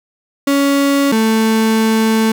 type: tone pair in turn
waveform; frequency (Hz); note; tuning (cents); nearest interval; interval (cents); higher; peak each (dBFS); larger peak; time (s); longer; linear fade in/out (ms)
35% pulse; 279.8 / 221.6; C#4 / A3; +16 / +13; major third; 403; first; -9; neither; 0.47-1.12 / 1.12-2.32; second; 5
effects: none